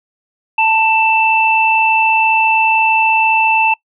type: tone pair together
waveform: sine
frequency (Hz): 887 / 2658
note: A5 / E7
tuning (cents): +14 / +14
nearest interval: octave + perfect fifth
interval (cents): 1900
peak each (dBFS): -12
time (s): 0.58-3.74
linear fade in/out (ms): 5
effects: noise-tail reverb RT60 0.1 s tail -24 dB re dry